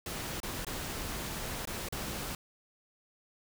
pink noise with dropouts, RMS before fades -38 dBFS, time 0.06-2.35 s, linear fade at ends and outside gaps 2 ms, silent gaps 0.402-0.431 / 0.648-0.667 / 1.654-1.673 / 1.887-1.924 s, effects none

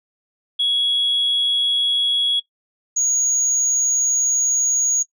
sine tone pair in turn, 3342 / 6684 Hz, G#7 / G#8, +10 / +10 cents, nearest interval octave, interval 1200 cents, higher second, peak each -15 dBFS, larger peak neither, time 0.59-2.4 / 2.96-5.03 s, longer second, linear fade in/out 10 ms, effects noise-tail reverb RT60 0.1 s tail -17 dB re dry + tanh soft clip ceiling -12 dBFS

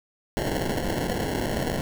white noise with sample-and-hold, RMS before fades -27 dBFS, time 0.37-1.81 s, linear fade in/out 0 ms, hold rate 1225 Hz, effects none

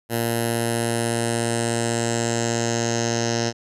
10% pulse tone with low-pass filter sweep, 116.5 Hz, A#2, 1 cent flat, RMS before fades -23 dBFS, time 0.09-3.53 s, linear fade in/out 50 ms, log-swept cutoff 12000 to 5800 Hz, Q 5.2, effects none

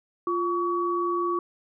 sine tone pair together, 349.2 / 1131.3 Hz, F4 / C#6, 0 / +35 cents, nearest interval octave + minor sixth, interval 2035 cents, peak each -26 / -26 dBFS, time 0.27-1.39 s, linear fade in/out 2 ms, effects none

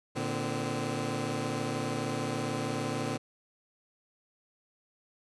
15% pulse tone cluster, 115.5 / 147.6 / 257.6 Hz, A#2 / D3 / C4, -16 / +9 / -27 cents, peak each -29 dBFS, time 0.15-3.18 s, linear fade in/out 20 ms, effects resampled to 24000 Hz

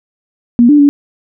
sine tone with pitch steps, 238.5 / 293.8 / 285.9 Hz, A#3 / D4 / D4, +40 / +1 / -46 cents, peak -3 dBFS, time 0.59-0.89 s, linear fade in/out 0 ms, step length 100 ms, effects none

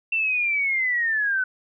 sine linear sweep, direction down, 2700 to 1490 Hz, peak -20 dBFS, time 0.12-1.44 s, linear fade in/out 5 ms, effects none

